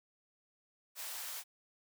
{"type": "high-pass noise", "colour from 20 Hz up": "white", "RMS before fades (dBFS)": -43, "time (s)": [0.95, 1.44], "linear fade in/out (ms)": 50, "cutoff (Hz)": 580, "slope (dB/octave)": 24, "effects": []}